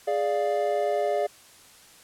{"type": "chord", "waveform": "triangle", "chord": "D diminished", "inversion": "second", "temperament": "equal", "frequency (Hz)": [415.3, 587.3, 698.5], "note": ["Ab4", "D5", "F5"], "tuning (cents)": [0, 0, 0], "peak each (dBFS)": [-26, -24, -26], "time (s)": [0.07, 1.27], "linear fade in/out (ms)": 10, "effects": ["white hiss -52 dBFS RMS until 2.03 s", "low-pass 11000 Hz 12 dB/octave"]}